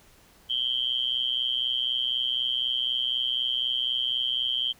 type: tone with amplitude modulation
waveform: sine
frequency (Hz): 3142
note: G7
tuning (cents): +3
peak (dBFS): -20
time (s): 0.49-4.73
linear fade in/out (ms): 20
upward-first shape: sine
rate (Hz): 124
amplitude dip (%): 100
effects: pink hiss -57 dBFS RMS until 4.79 s